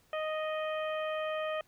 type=harmonic tone; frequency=622 Hz; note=D#5; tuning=1 cent flat; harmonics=1 / 2 / 3 / 4 / 5; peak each=-33 / -39 / -43 / -45 / -47 dBFS; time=0.13-1.61 s; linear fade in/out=2 ms; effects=pink hiss -67 dBFS RMS until 1.67 s